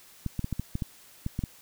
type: clicks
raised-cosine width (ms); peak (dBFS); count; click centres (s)
5; -17; 10; 0.263 / 0.393 / 0.444 / 0.527 / 0.596 / 0.754 / 0.822 / 1.264 / 1.391 / 1.438
effects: white hiss -54 dBFS RMS until 1.61 s